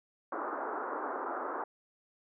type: band-pass noise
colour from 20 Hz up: white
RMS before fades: -37 dBFS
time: 0.32-1.64 s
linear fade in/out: 5 ms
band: 280 to 1400 Hz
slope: 48 dB/octave
effects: none